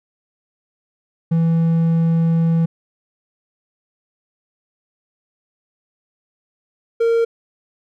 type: tone pair in turn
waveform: triangle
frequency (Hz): 165.1 / 461.2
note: E3 / A#4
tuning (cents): +3 / -19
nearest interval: octave + tritone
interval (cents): 1778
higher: second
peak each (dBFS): -11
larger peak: neither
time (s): 1.31-2.66 / 7-7.25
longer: first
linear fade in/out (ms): 10
effects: none